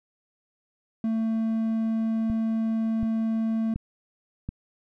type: tone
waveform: triangle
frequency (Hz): 223.5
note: A3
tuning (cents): +27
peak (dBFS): -21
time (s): 1.04-3.74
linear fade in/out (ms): 2
type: click train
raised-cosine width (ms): 5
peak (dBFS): -19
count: 4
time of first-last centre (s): 2.3-4.49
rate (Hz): 1.37
effects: none